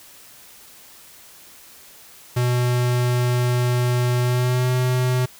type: tone with pitch glide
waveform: square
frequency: 123.2 to 126.44 Hz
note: B2 to B2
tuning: -4 to +41 cents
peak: -18 dBFS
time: 2.36-5.26 s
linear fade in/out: 10 ms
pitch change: +45 cents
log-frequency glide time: 4.21-4.71 s
effects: white hiss -46 dBFS RMS until 5.39 s